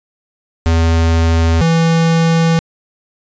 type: tone pair in turn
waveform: square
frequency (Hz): 82.41 / 164.82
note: E2 / E3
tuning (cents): 0 / 0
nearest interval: octave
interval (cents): 1200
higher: second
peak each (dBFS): -10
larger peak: neither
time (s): 0.66-1.61 / 1.61-2.59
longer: second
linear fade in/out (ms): 0
effects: resampled to 16000 Hz